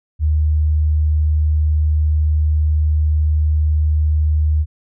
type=tone; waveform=sine; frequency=76.5 Hz; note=D#2; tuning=29 cents flat; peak=-12 dBFS; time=0.19-4.66 s; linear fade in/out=50 ms; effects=none